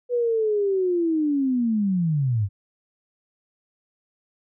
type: linear sweep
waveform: sine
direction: down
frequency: 493.8 to 93.9 Hz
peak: -19 dBFS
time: 0.09-2.49 s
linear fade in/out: 50 ms
effects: none